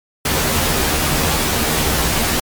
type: noise with comb filter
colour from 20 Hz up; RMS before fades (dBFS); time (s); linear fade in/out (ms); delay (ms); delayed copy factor
pink; -17; 0.25-2.4; 5; 13; +0.8
effects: MP3 96 kbps